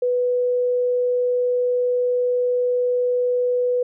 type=tone; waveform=sine; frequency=493.9 Hz; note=B4; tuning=in tune; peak=-17 dBFS; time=0.02-3.83 s; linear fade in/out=5 ms; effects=none